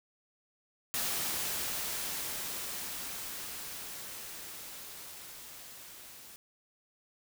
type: noise with level ramp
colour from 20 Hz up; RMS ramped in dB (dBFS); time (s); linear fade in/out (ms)
white; -33 to -51; 0.94-6.36; 0
effects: none